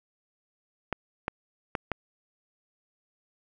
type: clicks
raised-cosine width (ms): 0.5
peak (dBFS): -13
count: 4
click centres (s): 0.927 / 1.281 / 1.752 / 1.917
effects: none